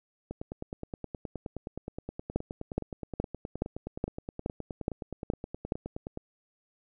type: two click trains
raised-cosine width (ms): 2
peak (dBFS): -23 / -14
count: 57 / 9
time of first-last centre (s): 0.31-6.174 / 2.36-5.721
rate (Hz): 9.55 / 2.38
effects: none